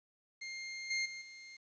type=tone with level steps; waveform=sawtooth; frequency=2119 Hz; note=C7; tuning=21 cents sharp; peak=-38 / -29 / -40 / -46 dBFS; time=0.41-1.57 s; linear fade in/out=10 ms; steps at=0.9 / 1.05 / 1.21 s; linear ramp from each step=10 ms; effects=resampled to 16000 Hz + 11-bit